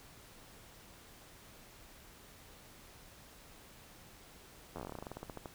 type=slowing click train; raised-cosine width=1 ms; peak=-29 dBFS; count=20; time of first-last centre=4.76-5.458 s; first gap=11 ms; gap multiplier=1.12; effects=pink hiss -57 dBFS RMS until 5.54 s